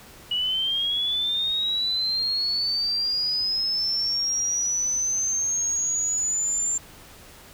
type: linear sweep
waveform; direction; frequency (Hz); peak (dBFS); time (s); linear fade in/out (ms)
sine; up; 2913 to 7300; -22; 0.31-6.78; 5
effects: pink hiss -47 dBFS RMS until 7.53 s